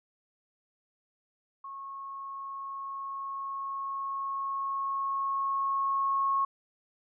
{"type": "tone with level ramp", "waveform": "sine", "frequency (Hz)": 1094, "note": "C#6", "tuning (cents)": -23, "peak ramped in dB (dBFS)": [-39, -24], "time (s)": [1.64, 6.45], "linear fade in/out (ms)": 5, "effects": []}